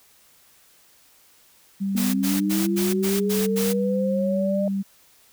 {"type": "tone", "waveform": "sine", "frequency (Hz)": 196, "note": "G3", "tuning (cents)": 0, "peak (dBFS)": -22, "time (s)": [1.8, 4.83], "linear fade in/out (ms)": 20}
{"type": "linear sweep", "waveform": "sine", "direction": "up", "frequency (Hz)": [234.7, 606], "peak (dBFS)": -23, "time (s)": [1.95, 4.68], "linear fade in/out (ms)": 2}
{"type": "noise bursts", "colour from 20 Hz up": "white", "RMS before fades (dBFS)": -29, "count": 7, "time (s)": [1.96, 3.736], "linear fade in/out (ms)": 20, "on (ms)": 180, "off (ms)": 86}
{"effects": ["white hiss -56 dBFS RMS until 5.32 s"]}